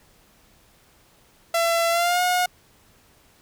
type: tone with pitch glide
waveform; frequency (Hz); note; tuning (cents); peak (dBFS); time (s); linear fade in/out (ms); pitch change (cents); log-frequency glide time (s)
sawtooth; 673 to 721.3; E5 to F#5; +36 to -44; -15; 1.54-2.46; 5; +120; 1.9-2.21
effects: pink hiss -57 dBFS RMS until 3.41 s